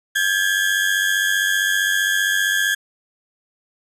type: tone pair together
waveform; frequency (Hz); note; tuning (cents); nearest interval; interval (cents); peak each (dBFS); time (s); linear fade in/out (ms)
35% pulse; 1602.7 / 1698; G6 / G#6; +38 / +38; minor second; 100; -18; 0.15-2.75; 10
effects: resampled to 32000 Hz